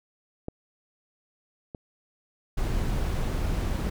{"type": "clicks", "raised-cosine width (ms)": 2, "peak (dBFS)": [-19, -24], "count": 2, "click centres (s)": [0.484, 1.748]}
{"type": "noise", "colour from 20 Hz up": "brown", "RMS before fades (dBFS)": -27, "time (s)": [2.57, 3.9], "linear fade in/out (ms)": 10}
{"effects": []}